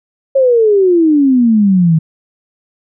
sine exponential sweep, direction down, 550 to 155.56 Hz, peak -6 dBFS, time 0.35-1.99 s, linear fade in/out 10 ms, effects none

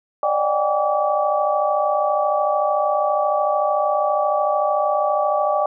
sine tone cluster, 570 / 603 / 751 / 805 / 1149 Hz, C#5 / D5 / F#5 / G5 / D6, +48 / +46 / +26 / +46 / -38 cents, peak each -28 / -20 / -26 / -22 / -23 dBFS, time 0.23-5.66 s, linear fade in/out 2 ms, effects none

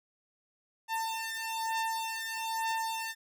sawtooth beating tone pair, 897 / 898.1 Hz, A5 / A5, +33 / +35 cents, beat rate 1.1 Hz, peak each -31 / -32 dBFS, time 0.88-3.15 s, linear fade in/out 50 ms, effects none

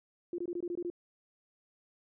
sine tone bursts, 348.6 Hz, F4, 3 cents flat, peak -33 dBFS, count 8, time 0.33-0.901 s, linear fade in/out 2 ms, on 53 ms, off 21 ms, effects none

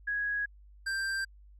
sine / square tone pair in turn, 1661.2 / 1577.5 Hz, G#6 / G6, 0 / +10 cents, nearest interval minor second, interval 90 cents, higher first, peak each -29 / -31 dBFS, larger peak first, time 0.07-0.46 / 0.86-1.25 s, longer neither, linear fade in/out 10 ms, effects added 50 Hz sine -52 dBFS peak until 1.59 s + low-pass 9000 Hz 12 dB/octave

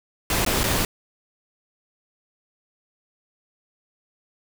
pink noise with dropouts, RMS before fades -22 dBFS, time 0.3-0.85 s, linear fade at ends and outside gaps 2 ms, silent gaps 0.45-0.463 / 0.634-0.639 s, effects none

